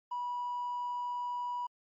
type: tone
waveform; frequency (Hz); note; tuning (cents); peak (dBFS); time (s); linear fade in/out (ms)
triangle; 976; B5; -21; -30; 0.11-1.67; 10
effects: tanh soft clip ceiling -30 dBFS + MP3 32 kbps